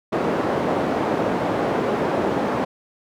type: band-pass noise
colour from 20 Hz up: white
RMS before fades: -22 dBFS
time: 0.12-2.65 s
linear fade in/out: 10 ms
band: 170 to 630 Hz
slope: 12 dB/octave
effects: none